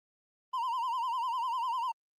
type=tone with vibrato; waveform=triangle; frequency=977 Hz; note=B5; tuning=19 cents flat; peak=-28 dBFS; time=0.53-1.92 s; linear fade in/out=10 ms; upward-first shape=sine; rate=10 Hz; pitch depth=120 cents each way; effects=Opus 24 kbps